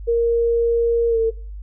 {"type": "tone with pitch glide", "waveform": "sine", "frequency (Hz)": [466.6, 451.5], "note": ["A#4", "A4"], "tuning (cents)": [2, 45], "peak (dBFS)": -14, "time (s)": [0.07, 1.31], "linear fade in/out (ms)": 20, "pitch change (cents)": -57, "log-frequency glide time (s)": [1.09, 1.18], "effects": ["noise-tail reverb RT60 0.4 s tail -18 dB re dry", "added 50 Hz sine -30 dBFS peak until 1.62 s"]}